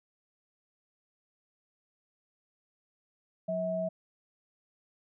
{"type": "tone pair together", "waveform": "sine", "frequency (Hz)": [181.5, 646], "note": ["F#3", "E5"], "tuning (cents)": [-33, -35], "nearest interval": "octave + minor seventh", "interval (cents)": 2198, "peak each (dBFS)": [-36, -30], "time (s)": [3.48, 3.89], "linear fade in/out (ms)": 10, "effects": []}